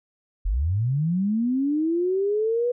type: linear sweep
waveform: sine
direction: up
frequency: 38.89 to 493.9 Hz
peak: -20 dBFS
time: 0.45-2.72 s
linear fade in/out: 10 ms
effects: none